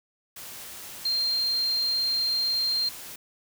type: tone in noise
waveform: sine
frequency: 4186 Hz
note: C8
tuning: in tune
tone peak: -23 dBFS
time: 1.05-2.89 s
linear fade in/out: 5 ms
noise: white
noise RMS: -41 dBFS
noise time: 0.36-3.16 s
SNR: +15 dB
effects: none